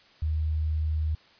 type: tone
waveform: sine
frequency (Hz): 77.78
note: D#2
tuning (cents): 0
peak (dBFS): -24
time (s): 0.22-1.15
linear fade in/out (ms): 5
effects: white hiss -57 dBFS RMS until 1.39 s + resampled to 11025 Hz